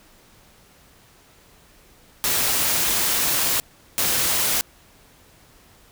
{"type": "noise bursts at uneven times", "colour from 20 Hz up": "white", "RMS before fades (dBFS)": -21, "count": 2, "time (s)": [[2.24, 3.6], [3.98, 4.61]], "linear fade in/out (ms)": 0, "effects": ["pink hiss -53 dBFS RMS until 5.91 s"]}